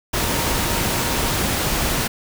sine tone in noise, 932.3 Hz, A#5, in tune, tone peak -32 dBFS, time 0.2-1.32 s, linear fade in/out 10 ms, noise pink, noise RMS -21 dBFS, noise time 0.13-2.08 s, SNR -14 dB, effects none

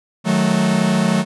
45% pulse chord, D# diminished, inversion none, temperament equal with one note detuned, 155.56 / 185 / 218 Hz, D#3 / F#3 / A3, 0 / 0 / -16 cents, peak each -22 / -17 / -18 dBFS, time 0.24-1.25 s, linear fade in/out 50 ms, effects resampled to 24000 Hz

